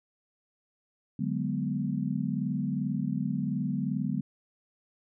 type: chord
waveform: sine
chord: G# half-diminished seventh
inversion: second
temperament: equal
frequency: 146.83 / 185 / 207.7 / 246.9 Hz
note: D3 / F#3 / G#3 / B3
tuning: 0 / 0 / 0 / 0 cents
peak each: -33 dBFS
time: 1.19-4.21 s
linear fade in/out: 5 ms
effects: none